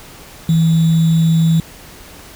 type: tone with sample-and-hold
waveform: sine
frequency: 163.1 Hz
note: E3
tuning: 18 cents flat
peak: -9 dBFS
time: 0.49-1.6 s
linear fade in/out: 2 ms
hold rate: 3675 Hz
effects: pink hiss -38 dBFS RMS until 2.35 s